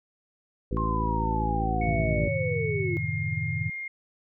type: harmonic tone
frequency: 55 Hz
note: A1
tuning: in tune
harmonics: 1 / 2 / 3 / 4 / 5 / 6 / 7 / 9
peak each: -29 / -32 / -34 / -35 / -36 / -37 / -37 / -39 dBFS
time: 0.71-2.28 s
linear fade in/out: 5 ms
type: linear sweep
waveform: sine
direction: down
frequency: 1074 to 336.1 Hz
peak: -28 dBFS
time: 0.77-2.97 s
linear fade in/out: 0 ms
type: tone with pitch glide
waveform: sine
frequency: 2217 to 2124 Hz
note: C#7 to C7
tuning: 0 to +25 cents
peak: -32 dBFS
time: 1.81-3.88 s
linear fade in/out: 5 ms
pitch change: -75 cents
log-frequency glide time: 2.8-3.08 s
type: chord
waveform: sine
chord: F# diminished seventh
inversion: none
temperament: equal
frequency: 92.5 / 110 / 130.81 / 155.56 Hz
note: F#2 / A2 / C3 / Eb3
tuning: 0 / 0 / 0 / 0 cents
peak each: -34 / -32 / -35 / -31 dBFS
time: 1.84-3.7 s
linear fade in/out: 5 ms
effects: none